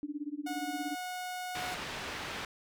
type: tone with tremolo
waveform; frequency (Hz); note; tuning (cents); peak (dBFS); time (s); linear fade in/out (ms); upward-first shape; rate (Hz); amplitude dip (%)
sine; 293.7; D4; 0; -32; 0.03-0.95; 0; sine; 17; 95
type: tone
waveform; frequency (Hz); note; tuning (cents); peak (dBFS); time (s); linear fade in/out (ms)
sawtooth; 729; F#5; -26; -33; 0.46-1.75; 10
type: low-pass noise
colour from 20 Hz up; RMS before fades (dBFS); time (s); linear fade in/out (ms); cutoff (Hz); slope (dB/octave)
white; -40; 1.55-2.45; 2; 2800; 12
effects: none